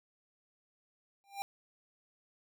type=tone with exponential growth; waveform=square; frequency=795 Hz; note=G5; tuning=24 cents sharp; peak=-33 dBFS; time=1.24-1.42 s; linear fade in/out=0 ms; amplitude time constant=39 ms; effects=none